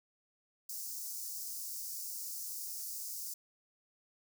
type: high-pass noise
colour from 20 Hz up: white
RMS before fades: -42 dBFS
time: 0.69-3.34 s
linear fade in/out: 5 ms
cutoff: 4900 Hz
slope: 48 dB/octave
effects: none